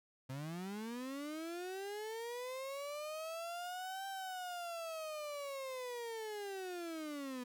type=linear two-way sweep; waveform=35% pulse; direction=up then down; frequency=127 to 784 to 243.8 Hz; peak=-40 dBFS; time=0.29-7.44 s; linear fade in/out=10 ms; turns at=4.07 s; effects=none